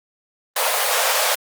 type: high-pass noise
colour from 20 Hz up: pink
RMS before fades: -19 dBFS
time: 0.56-1.35 s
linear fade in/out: 5 ms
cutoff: 470 Hz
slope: 96 dB/octave
effects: Opus 24 kbps